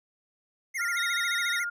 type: tone with vibrato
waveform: square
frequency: 1975.5 Hz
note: B6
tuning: in tune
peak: -30 dBFS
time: 0.74-1.65 s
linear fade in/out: 20 ms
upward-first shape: sine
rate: 14 Hz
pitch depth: 160 cents each way
type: tone with pitch glide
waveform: sine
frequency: 1402 to 1413.4 Hz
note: F6 to F6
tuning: +6 to +20 cents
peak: -29 dBFS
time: 0.79-1.7 s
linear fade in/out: 10 ms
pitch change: +14 cents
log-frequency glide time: 1.14-1.57 s
type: tone with tremolo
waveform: triangle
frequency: 3729 Hz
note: A#7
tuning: in tune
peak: -30 dBFS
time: 0.97-1.59 s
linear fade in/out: 2 ms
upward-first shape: triangle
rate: 6.1 Hz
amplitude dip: 25%
effects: resampled to 32000 Hz